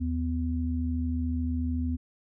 sine tone pair together, 78.75 / 250 Hz, D#2 / B3, +21 / +21 cents, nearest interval octave + minor sixth, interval 2000 cents, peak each -28 / -30 dBFS, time 0-1.97 s, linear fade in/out 20 ms, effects none

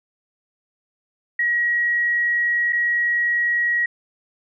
sine tone with dropouts, 1905 Hz, A#6, 37 cents sharp, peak -17 dBFS, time 1.39-3.86 s, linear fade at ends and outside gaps 5 ms, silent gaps 2.725-2.729 s, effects none

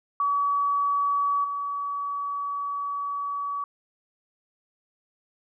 sine tone with level steps, 1138 Hz, C#6, 45 cents sharp, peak -21 / -27 dBFS, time 0.2-3.64 s, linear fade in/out 2 ms, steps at 1.44 s, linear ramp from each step 5 ms, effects none

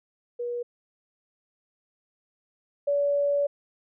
sine tone pair in turn, 481.4 / 571.5 Hz, B4 / D5, -44 / -47 cents, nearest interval minor third, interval 297 cents, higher second, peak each -28 / -21 dBFS, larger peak second, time 0.39-0.63 / 2.87-3.47 s, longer second, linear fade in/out 10 ms, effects none

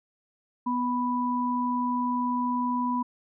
sine tone pair together, 246.9 / 987.8 Hz, B3 / B5, 0 / 0 cents, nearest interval 2 octaves, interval 2400 cents, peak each -27 dBFS, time 0.66-3.03 s, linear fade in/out 10 ms, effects none

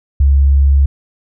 sine tone, 69.3 Hz, C#2, in tune, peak -6 dBFS, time 0.2-0.86 s, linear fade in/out 5 ms, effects none

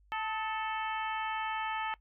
harmonic tone with a mistuned harmonic, 440 Hz, A4, in tune, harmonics 2 / 3 / 4 / 5 / 6 / 7, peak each -35 / -39 / -41 / -43 / -45 / -46 dBFS, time 0.12-1.94 s, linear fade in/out 0 ms, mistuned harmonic 3, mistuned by -46 cents, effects noise-tail reverb RT60 0.1 s tail -21 dB re dry + added 50 Hz sine -61 dBFS peak until 2 s

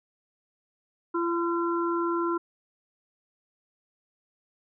harmonic tone, 340.6 Hz, F4, 43 cents flat, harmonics 1 / 3 / 4, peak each -26 / -31 / -32 dBFS, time 1.14-2.38 s, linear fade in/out 10 ms, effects none

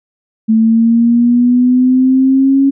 sine linear sweep, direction up, 220 to 275.7 Hz, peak -6 dBFS, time 0.48-2.71 s, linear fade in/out 20 ms, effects none

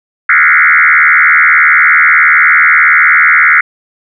sine tone with frequency modulation, 1749 Hz, A6, 11 cents flat, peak -3 dBFS, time 0.29-3.61 s, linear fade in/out 5 ms, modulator 78.4 Hz, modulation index 5.4, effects none

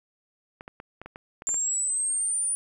clicks, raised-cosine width 0.5 ms, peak -25 dBFS, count 9, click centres 0.609 / 0.679 / 0.801 / 1.016 / 1.06 / 1.159 / 1.421 / 1.49 / 1.543 s
sine linear sweep, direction up, 7200 to 9470 Hz, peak -24 dBFS, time 1.47-2.55 s, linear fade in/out 0 ms
effects 10-bit

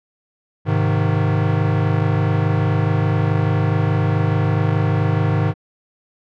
square chord, Ab major, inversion none, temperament equal, 103.83 / 130.81 / 155.56 Hz, Ab2 / C3 / Eb3, 0 / 0 / 0 cents, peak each -19 / -23 / -20 dBFS, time 0.65-5.54 s, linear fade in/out 50 ms, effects low-pass 2000 Hz 12 dB/octave

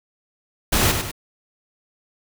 pink noise with echo, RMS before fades -18 dBFS, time 0.72-0.92 s, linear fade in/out 10 ms, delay 98 ms, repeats 2, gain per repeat -6 dB, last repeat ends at 1.116 s, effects none

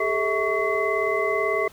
sine tone cluster, 400.1 / 438.3 / 648 / 1124 / 2044 Hz, G4 / A4 / E5 / C#6 / C7, +35 / -7 / -30 / +24 / -41 cents, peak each -27 dBFS, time 0-1.68 s, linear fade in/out 5 ms, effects pink hiss -50 dBFS RMS until 1.72 s

